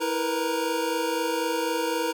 square tone cluster, 327.5 / 468.5 / 492.4 / 934 Hz, E4 / A#4 / B4 / A#5, -11 / +9 / -5 / +3 cents, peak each -31 dBFS, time 0-2.13 s, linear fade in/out 20 ms, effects none

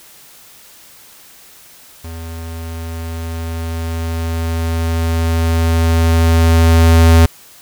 square tone with level ramp, 82.4 Hz, E2, in tune, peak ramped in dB -27 to -5 dBFS, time 2.04-7.26 s, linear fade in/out 5 ms, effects white hiss -42 dBFS RMS until 7.61 s

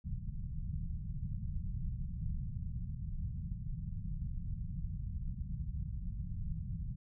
pink low-pass noise, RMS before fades -39 dBFS, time 0.04-6.96 s, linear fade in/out 10 ms, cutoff 180 Hz, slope 48 dB/octave, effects none

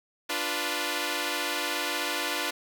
5% pulse chord, B diminished, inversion first, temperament equal, 293.7 / 349.2 / 493.9 Hz, D4 / F4 / B4, 0 / 0 / 0 cents, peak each -21 dBFS, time 0.29-2.51 s, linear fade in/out 10 ms, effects none

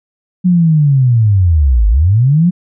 sine linear two-way sweep, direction down then up, 184.5 to 49 to 184.5 Hz, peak -6 dBFS, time 0.44-2.51 s, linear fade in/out 20 ms, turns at 1.88 s, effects none

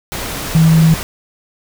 sine tone in noise, 161.4 Hz, E3, 36 cents flat, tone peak -6 dBFS, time 0.55-0.94 s, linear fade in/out 0 ms, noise pink, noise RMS -23 dBFS, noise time 0.12-1.03 s, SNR +14 dB, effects none

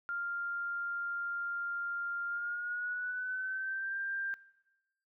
sine tone with pitch glide, 1396.9 to 1586.2 Hz, F6 to G6, 0 to +20 cents, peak -34 dBFS, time 0.09-4.34 s, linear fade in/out 0 ms, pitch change +220 cents, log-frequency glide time 2.27-3.98 s, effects noise-tail reverb RT60 1.0 s tail -20 dB re dry

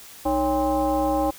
sine tone with frequency modulation, 554.4 Hz, C#5, in tune, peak -19 dBFS, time 0.25-1.31 s, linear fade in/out 10 ms, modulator 246 Hz, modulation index 1.5, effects white hiss -44 dBFS RMS until 1.38 s

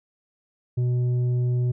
triangle tone with tanh clipping, 123.47 Hz, B2, in tune, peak -21 dBFS, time 0.77-1.72 s, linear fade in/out 10 ms, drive 10 dB, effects none

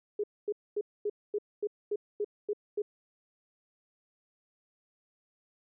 sine tone bursts, 415.3 Hz, G#4, in tune, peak -28 dBFS, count 10, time 0.19-2.82 s, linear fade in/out 5 ms, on 47 ms, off 240 ms, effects none

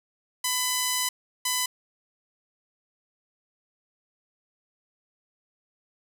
5% pulse tone bursts at uneven times, 1003 Hz, B5, 26 cents sharp, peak -12 dBFS, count 2, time 0.44-1.09 / 1.45-1.66 s, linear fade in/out 5 ms, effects none

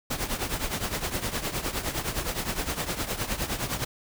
pink noise with tremolo, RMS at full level -27 dBFS, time 0.1-3.85 s, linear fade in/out 10 ms, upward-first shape triangle, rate 9.7 Hz, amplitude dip 80%, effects none

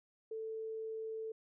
sine tone, 442.7 Hz, A4, 11 cents sharp, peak -39 dBFS, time 0.31-1.32 s, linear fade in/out 5 ms, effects none

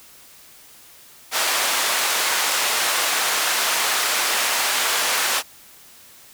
pink band-pass noise, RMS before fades -21 dBFS, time 1.31-5.43 s, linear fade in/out 50 ms, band 890 to 13000 Hz, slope 12 dB/octave, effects white hiss -47 dBFS RMS until 6.33 s

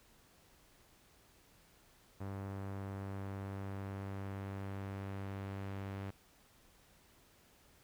sawtooth tone with low-pass filter sweep, 98 Hz, G2, in tune, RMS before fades -43 dBFS, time 2.2-6.11 s, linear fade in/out 10 ms, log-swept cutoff 1400 to 2600 Hz, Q 0.86, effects pink hiss -66 dBFS RMS until 7.83 s

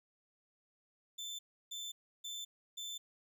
30% pulse tone bursts, 3537 Hz, A7, 8 cents sharp, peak -39 dBFS, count 4, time 1.18-2.98 s, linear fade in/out 10 ms, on 210 ms, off 320 ms, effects none

